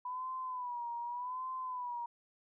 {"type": "tone with vibrato", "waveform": "sine", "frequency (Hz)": 987.8, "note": "B5", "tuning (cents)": 0, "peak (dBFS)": -37, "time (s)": [0.05, 2.06], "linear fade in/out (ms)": 5, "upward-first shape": "sine", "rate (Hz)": 0.85, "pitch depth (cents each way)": 80, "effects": []}